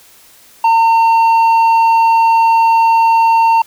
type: tone with tanh clipping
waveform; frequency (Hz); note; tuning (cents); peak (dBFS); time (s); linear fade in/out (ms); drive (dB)
sine; 910; A#5; -42; -8; 0.64-3.62; 5; 6
effects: white hiss -44 dBFS RMS until 3.66 s